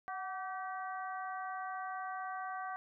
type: harmonic tone with a mistuned harmonic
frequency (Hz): 384.8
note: G4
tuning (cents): -32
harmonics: 2 / 3 / 4 / 5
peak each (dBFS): -41 / -43 / -46 / -52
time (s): 0.08-2.76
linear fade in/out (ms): 0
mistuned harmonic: 2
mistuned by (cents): -54
effects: none